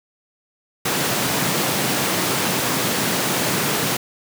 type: high-pass noise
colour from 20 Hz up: pink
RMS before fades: -21 dBFS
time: 0.85-3.97 s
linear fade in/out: 5 ms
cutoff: 130 Hz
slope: 24 dB/octave
effects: none